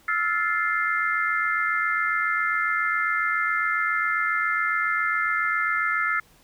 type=chord; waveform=sine; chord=F major seventh; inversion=third; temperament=just; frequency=1309.6 / 1396.9 / 1746.1 / 2095 Hz; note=E6 / F6 / A6 / C7; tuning=-12 / 0 / -14 / +2 cents; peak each=-27 dBFS; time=0.08-6.2 s; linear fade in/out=5 ms; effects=pink hiss -57 dBFS RMS until 6.43 s